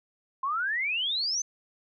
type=exponential sweep; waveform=sine; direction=up; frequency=1036 to 6300 Hz; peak=-26 dBFS; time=0.43-1.42 s; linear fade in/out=5 ms; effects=none